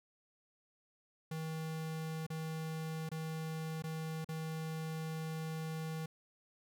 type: tone with dropouts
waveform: square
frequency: 159.4 Hz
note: D#3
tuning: 42 cents sharp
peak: -39 dBFS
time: 1.31-6.06 s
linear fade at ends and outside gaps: 5 ms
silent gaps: 2.266-2.301 / 3.091-3.115 / 3.823-3.838 / 4.246-4.288 s
effects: none